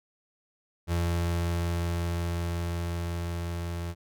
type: tone with level ramp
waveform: 35% pulse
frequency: 85.5 Hz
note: F2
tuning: 36 cents flat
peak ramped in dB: -23 to -30 dBFS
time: 0.87-3.95 s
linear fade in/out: 50 ms
effects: none